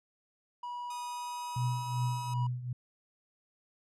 triangle tone, 971 Hz, B5, 30 cents flat, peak -35 dBFS, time 0.63-2.47 s, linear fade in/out 5 ms
5% pulse tone with pitch glide, 1244.5 to 1275.1 Hz, D#6 to D#6, 0 to +42 cents, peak -33 dBFS, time 0.9-2.34 s, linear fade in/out 5 ms, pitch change +42 cents, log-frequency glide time 1.01-1.77 s
sine tone with tremolo, 124 Hz, B2, 7 cents sharp, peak -27 dBFS, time 1.56-2.73 s, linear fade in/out 5 ms, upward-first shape triangle, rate 2.6 Hz, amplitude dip 80%
effects low-pass 9000 Hz 12 dB/octave

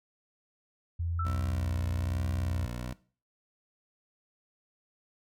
sine tone with pitch glide, 84.8 to 86.03 Hz, E2 to F2, +50 to -26 cents, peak -29 dBFS, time 0.99-2.66 s, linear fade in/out 10 ms, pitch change +24 cents, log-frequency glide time 1.54-2.01 s
sine tone with exponential decay, 1328 Hz, E6, 12 cents sharp, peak -31 dBFS, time 1.19-1.75 s, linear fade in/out 5 ms, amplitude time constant 120 ms
15% pulse tone with vibrato, 62.1 Hz, B1, 10 cents sharp, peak -29 dBFS, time 1.25-2.93 s, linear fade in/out 5 ms, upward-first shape triangle, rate 1.2 Hz, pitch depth 69 cents each way
effects noise-tail reverb RT60 0.4 s tail -19 dB re dry

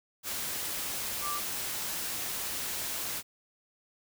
sine tone in noise, 1174.7 Hz, D6, in tune, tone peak -33 dBFS, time 1.21-1.41 s, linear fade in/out 50 ms, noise white, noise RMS -35 dBFS, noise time 0.23-3.23 s, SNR -1 dB, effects none

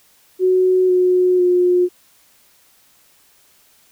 sine tone with pitch steps, 370 / 364.1 / 358.2 Hz, F#4 / F#4 / F4, 0 / -28 / +44 cents, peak -11 dBFS, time 0.39-1.89 s, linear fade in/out 50 ms, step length 500 ms, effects white hiss -54 dBFS RMS until 3.91 s

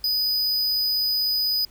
square tone, 4978 Hz, D#8, in tune, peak -21 dBFS, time 0.04-1.65 s, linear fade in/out 2 ms, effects added 50 Hz sine -52 dBFS peak until 1.7 s + pink hiss -55 dBFS RMS until 1.7 s

